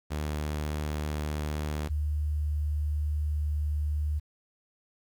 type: tone pair in turn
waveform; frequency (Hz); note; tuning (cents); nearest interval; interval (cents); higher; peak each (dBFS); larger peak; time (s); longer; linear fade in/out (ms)
sawtooth / sine; 75.3 / 74.91; D2 / D2; +44 / +35; unison; 9; first; -26; neither; 0.1-1.89 / 1.89-4.2; second; 20
effects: 10-bit